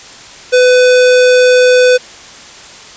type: tone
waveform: square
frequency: 501 Hz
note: B4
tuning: 25 cents sharp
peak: -5 dBFS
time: 0.52-1.98 s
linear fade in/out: 20 ms
effects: white hiss -33 dBFS RMS until 2.96 s + resampled to 16000 Hz